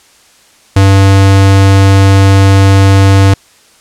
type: tone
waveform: square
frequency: 97.5 Hz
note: G2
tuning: 9 cents flat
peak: -3 dBFS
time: 0.76-3.34 s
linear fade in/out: 5 ms
effects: white hiss -44 dBFS RMS until 3.8 s + low-pass 9000 Hz 12 dB/octave